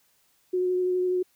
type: tone with vibrato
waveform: sine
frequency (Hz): 364.5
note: F#4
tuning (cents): -26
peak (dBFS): -22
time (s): 0.53-1.23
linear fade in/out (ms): 10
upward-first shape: sine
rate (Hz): 12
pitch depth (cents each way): 13
effects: white hiss -66 dBFS RMS until 1.35 s